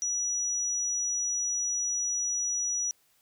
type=tone; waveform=sine; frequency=5850 Hz; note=F#8; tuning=21 cents flat; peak=-27 dBFS; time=0.02-2.91 s; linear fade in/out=0 ms; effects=white hiss -67 dBFS RMS until 3.21 s